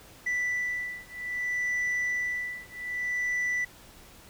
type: beating tone pair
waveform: sine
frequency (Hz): 1975.5 / 1976.12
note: B6 / B6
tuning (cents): 0 / +1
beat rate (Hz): 0.62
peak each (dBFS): -29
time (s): 0.26-3.65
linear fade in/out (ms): 10
effects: tanh soft clip ceiling -25 dBFS + pink hiss -52 dBFS RMS until 4.29 s